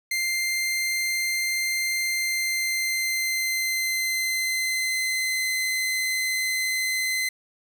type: tone with pitch glide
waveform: sawtooth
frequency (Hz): 2093 to 2051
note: C7 to C7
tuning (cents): 0 to -35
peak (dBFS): -20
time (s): 0.11-7.29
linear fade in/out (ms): 5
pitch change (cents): -35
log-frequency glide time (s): 2.02-5.5
effects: 9-bit